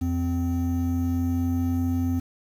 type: tone pair together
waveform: triangle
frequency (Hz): 86.2 / 258.3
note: F2 / C4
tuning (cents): -22 / -22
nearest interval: octave + perfect fifth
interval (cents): 1900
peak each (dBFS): -23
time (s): 0.01-2.2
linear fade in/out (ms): 10
effects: 8-bit